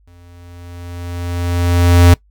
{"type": "tone with exponential growth", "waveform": "square", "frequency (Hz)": 87.31, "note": "F2", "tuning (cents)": 0, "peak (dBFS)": -4, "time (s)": [0.07, 2.14], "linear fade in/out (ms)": 5, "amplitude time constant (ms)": 450, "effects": ["noise-tail reverb RT60 0.1 s tail -21 dB re dry", "added 50 Hz sine -49 dBFS peak until 2.3 s"]}